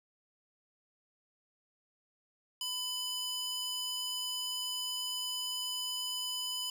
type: tone with high-pass filter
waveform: square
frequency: 999 Hz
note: B5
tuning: 20 cents sharp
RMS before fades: -37 dBFS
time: 2.61-6.7 s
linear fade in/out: 2 ms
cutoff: 3300 Hz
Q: 1.6
effects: none